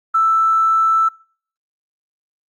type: tone with tanh clipping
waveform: triangle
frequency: 1322 Hz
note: E6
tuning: 5 cents sharp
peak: -11 dBFS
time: 0.14-1.09 s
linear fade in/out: 10 ms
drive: 3 dB
effects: noise-tail reverb RT60 0.5 s tail -26 dB re dry + Opus 32 kbps